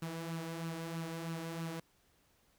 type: tone with flanger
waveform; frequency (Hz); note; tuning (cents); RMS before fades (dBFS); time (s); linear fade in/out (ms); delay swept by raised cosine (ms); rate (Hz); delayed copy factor
sawtooth; 164.81; E3; 0; -41; 0.02-1.8; 5; 0.7 to 4.2; 3.1; +0.5
effects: pink hiss -71 dBFS RMS until 2.58 s